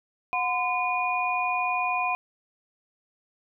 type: tone cluster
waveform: sine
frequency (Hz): 728 / 1019 / 2450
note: F#5 / C6 / D#7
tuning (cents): -28 / -46 / -27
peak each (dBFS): -28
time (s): 0.33-2.15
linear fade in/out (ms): 0
effects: none